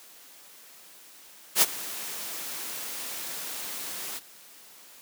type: noise with ADSR envelope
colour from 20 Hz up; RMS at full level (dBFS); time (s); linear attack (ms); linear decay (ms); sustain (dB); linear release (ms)
white; -17; 1.55-4.2; 70; 31; -19; 28
effects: white hiss -51 dBFS RMS until 5.01 s + high-pass 200 Hz 12 dB/octave